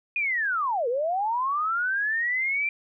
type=linear two-way sweep; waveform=sine; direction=down then up; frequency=2489 to 456.2 to 2369 Hz; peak=-23 dBFS; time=0.16-2.69 s; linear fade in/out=2 ms; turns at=0.88 s; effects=none